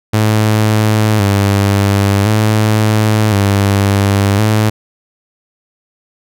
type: tone with vibrato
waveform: sawtooth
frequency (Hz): 103.83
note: G#2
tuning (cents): 0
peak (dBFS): -5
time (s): 0.13-4.7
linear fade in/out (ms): 10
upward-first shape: square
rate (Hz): 0.47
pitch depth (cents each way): 66
effects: none